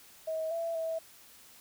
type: tone with pitch steps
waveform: sine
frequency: 638 / 667 / 650 Hz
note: D#5 / E5 / E5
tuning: +43 / +20 / -24 cents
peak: -31 dBFS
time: 0.27-0.99 s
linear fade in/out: 10 ms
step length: 240 ms
effects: white hiss -56 dBFS RMS until 1.6 s